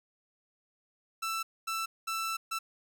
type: tone bursts at uneven times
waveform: sawtooth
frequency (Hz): 1329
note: E6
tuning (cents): +14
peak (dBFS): -28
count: 4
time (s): 1.22-1.43 / 1.67-1.86 / 2.07-2.37 / 2.51-2.59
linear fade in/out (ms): 10
effects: none